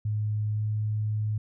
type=tone with pitch glide; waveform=sine; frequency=106.2 to 106.94 Hz; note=G#2 to A2; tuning=+39 to -49 cents; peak=-25 dBFS; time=0.05-1.38 s; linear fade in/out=5 ms; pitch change=+12 cents; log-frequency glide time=0.54-0.6 s; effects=none